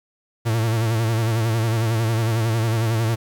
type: tone with vibrato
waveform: 45% pulse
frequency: 113 Hz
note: A2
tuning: 47 cents sharp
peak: -18 dBFS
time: 0.45-3.16 s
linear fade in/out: 20 ms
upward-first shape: sine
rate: 11 Hz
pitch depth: 66 cents each way
effects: 8-bit